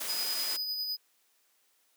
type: noise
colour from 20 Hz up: white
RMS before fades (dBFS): -36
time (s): 0-0.57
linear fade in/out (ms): 10
type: tone with tremolo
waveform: square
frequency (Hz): 4978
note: D#8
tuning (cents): 0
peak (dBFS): -31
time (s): 0.08-0.97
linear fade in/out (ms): 20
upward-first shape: sine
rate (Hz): 9.9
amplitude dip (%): 35
effects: white hiss -70 dBFS RMS until 1.96 s + high-pass 300 Hz 12 dB/octave